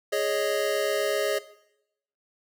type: chord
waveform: square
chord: Ab suspended fourth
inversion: none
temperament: equal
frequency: 415.3 / 554.4 / 622.3 Hz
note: Ab4 / Db5 / Eb5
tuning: 0 / 0 / 0 cents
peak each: -29 dBFS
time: 0.12-1.39 s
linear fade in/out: 10 ms
effects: noise-tail reverb RT60 0.8 s tail -17 dB re dry